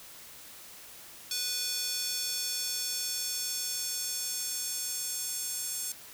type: tone with high-pass filter sweep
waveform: square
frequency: 493.3 Hz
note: B4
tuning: 2 cents flat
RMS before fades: -34 dBFS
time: 1.31-5.92 s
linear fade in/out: 2 ms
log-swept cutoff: 4500 to 7300 Hz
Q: 1.7
effects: white hiss -49 dBFS RMS until 6.13 s